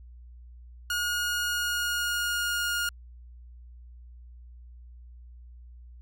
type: tone with pitch glide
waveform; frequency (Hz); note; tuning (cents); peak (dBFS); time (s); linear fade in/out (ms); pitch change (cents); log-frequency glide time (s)
sawtooth; 1437 to 1423.8; F6 to F6; +49 to +33; -23; 0.9-2.89; 2; -16; 1.46-2.76
effects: added 60 Hz sine -45 dBFS peak until 6.01 s

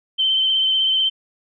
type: tone with vibrato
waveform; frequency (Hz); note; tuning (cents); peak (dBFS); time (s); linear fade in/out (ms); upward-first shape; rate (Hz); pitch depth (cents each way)
sine; 3095; G7; -23; -15; 0.18-1.1; 20; triangle; 16; 30
effects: none

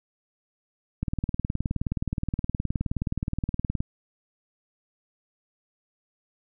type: click train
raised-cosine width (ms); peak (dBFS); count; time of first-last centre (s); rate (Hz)
5; -14; 54; 1.03-3.805; 19.1
effects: none

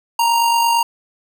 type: tone with amplitude modulation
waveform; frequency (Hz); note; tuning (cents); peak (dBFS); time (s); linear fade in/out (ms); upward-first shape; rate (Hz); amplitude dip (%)
square; 932.3; A#5; 0; -12; 0.19-0.83; 5; sine; 48.8; 35
effects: none

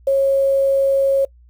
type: tone with quantisation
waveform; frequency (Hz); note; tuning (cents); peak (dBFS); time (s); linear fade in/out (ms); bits
sine; 546; C#5; -26; -12; 0.07-1.25; 5; 7
effects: noise-tail reverb RT60 0.1 s tail -24 dB re dry + added 60 Hz sine -45 dBFS peak until 1.49 s

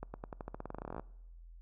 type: accelerating click train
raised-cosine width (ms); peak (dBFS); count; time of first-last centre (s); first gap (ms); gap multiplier
1; -27; 21; 0.03-0.996; 110; 0.9
effects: noise-tail reverb RT60 0.9 s tail -23 dB re dry + added 42 Hz sine -50 dBFS peak until 1.61 s

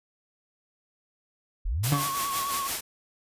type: linear sweep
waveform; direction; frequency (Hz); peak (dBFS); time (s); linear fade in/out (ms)
sine; up; 30.53 to 155.2; -25; 1.65-1.94; 10
type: noise with tremolo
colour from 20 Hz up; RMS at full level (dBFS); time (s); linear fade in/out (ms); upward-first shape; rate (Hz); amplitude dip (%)
white; -29; 1.83-2.81; 10; sine; 5.9; 55
type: tone with exponential decay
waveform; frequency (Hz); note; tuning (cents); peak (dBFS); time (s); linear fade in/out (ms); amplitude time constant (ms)
30% pulse; 143; D3; -46; -18; 1.92-2.22; 2; 65
type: tone with vibrato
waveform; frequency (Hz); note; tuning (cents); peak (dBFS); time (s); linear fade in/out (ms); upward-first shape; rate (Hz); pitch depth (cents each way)
triangle; 1108.7; C#6; 0; -27; 1.93-2.68; 10; sine; 9.5; 39
effects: resampled to 32000 Hz

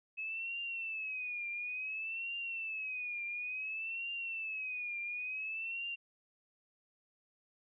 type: tone with vibrato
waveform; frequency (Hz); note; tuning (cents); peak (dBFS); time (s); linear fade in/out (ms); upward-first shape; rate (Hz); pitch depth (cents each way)
sine; 2578; E7; -39; -37; 0.17-5.96; 20; triangle; 0.57; 140
effects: none

